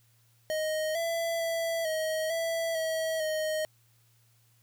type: tone with pitch steps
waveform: square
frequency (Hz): 623 / 668 / 663 / 631 / 661 / 643 / 623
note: D#5 / E5 / E5 / D#5 / E5 / E5 / D#5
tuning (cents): +2 / +23 / +10 / +24 / +5 / -43 / +2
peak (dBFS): -29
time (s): 0.5-3.65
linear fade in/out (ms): 0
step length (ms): 450
effects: added 116 Hz sine -64 dBFS peak until 4.62 s + white hiss -68 dBFS RMS until 4.62 s